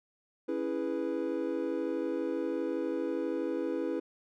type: chord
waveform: triangle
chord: C# minor seventh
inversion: none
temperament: equal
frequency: 277.2 / 329.6 / 415.3 / 493.9 Hz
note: C#4 / E4 / G#4 / B4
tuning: 0 / 0 / 0 / 0 cents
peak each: -35 / -32 / -36 / -34 dBFS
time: 0.48-4 s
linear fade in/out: 10 ms
effects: none